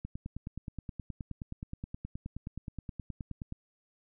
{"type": "click train", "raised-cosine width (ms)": 5, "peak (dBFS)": -26, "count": 34, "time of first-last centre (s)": [0.05, 3.524], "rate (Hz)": 9.5, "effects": []}